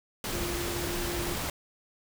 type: tone in noise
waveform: sine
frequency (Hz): 348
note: F4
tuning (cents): -6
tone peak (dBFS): -35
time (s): 0.33-1.34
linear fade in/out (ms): 2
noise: pink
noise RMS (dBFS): -33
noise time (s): 0.24-1.5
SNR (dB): -5
effects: none